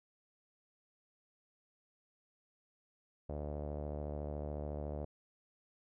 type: tone with low-pass filter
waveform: sawtooth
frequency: 73.9 Hz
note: D2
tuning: 11 cents sharp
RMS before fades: -41 dBFS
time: 3.29-5.05 s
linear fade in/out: 5 ms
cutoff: 600 Hz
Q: 3.5
effects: none